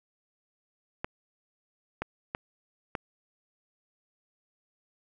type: clicks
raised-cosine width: 0.5 ms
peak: -16 dBFS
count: 4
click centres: 1.045 / 2.02 / 2.349 / 2.952 s
effects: none